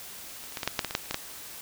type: clicks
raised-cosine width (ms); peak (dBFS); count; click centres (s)
0.2; -26 / -26 / -15 / -13 / -8 / -7 / -12 / -16 / -7 / -28 / -12 / -10; 12; 0.439 / 0.523 / 0.572 / 0.632 / 0.676 / 0.792 / 0.847 / 0.909 / 0.951 / 1.058 / 1.11 / 1.144
effects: white hiss -43 dBFS RMS until 1.61 s